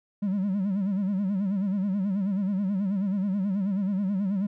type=tone with vibrato; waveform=triangle; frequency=195.9 Hz; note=G3; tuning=1 cent flat; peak=-21 dBFS; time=0.22-4.47 s; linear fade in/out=10 ms; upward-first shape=sine; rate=9.3 Hz; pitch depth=110 cents each way; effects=tanh soft clip ceiling -18 dBFS